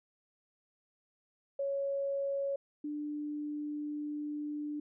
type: tone pair in turn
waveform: sine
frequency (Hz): 555 / 296.6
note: C#5 / D4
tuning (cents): +2 / +17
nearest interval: major seventh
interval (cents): 1085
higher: first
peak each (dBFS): -31 / -35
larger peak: first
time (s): 1.59-2.56 / 2.84-4.8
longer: second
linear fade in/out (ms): 5
effects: none